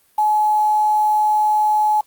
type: tone with quantisation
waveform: sine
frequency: 850 Hz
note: G#5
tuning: 40 cents sharp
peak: -13 dBFS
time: 0.18-2.01 s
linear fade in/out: 5 ms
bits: 6
effects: white hiss -58 dBFS RMS until 2.06 s + Opus 32 kbps